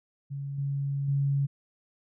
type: tone with level steps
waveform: sine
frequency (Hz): 139.7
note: C#3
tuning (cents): +14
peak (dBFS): -32 / -27 / -23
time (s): 0.3-1.47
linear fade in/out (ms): 20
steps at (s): 0.58 / 1.08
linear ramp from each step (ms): 5
effects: none